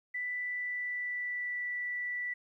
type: tone with pitch glide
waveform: sine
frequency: 1982 to 1964.9 Hz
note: B6 to B6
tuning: +6 to -9 cents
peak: -33 dBFS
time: 0.14-2.34 s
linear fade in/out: 10 ms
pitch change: -15 cents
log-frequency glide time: 0.33-1.65 s
effects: 12-bit